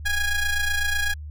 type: ring-modulated tone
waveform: 45% pulse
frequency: 820 Hz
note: G#5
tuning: 22 cents flat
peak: -18 dBFS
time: 0.05-1.14 s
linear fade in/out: 10 ms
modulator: 834 Hz
effects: added 75 Hz sine -33 dBFS peak until 1.3 s